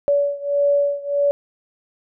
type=beating tone pair; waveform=sine; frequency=570 / 571.6 Hz; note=C#5 / D5; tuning=+48 / -47 cents; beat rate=1.6 Hz; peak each=-18 / -20 dBFS; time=0.08-1.31 s; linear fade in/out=0 ms; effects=none